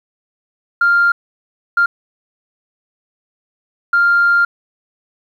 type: tone bursts at uneven times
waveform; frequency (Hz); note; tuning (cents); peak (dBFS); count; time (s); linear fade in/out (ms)
sine; 1396.9; F6; 0; -8; 3; 0.81-1.12 / 1.77-1.86 / 3.93-4.45; 5
effects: tanh soft clip ceiling -5 dBFS + 8-bit